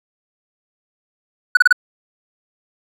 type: tone bursts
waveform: triangle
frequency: 1480 Hz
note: F#6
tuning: in tune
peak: -4 dBFS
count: 4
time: 1.55-1.727 s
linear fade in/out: 5 ms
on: 21 ms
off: 31 ms
effects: none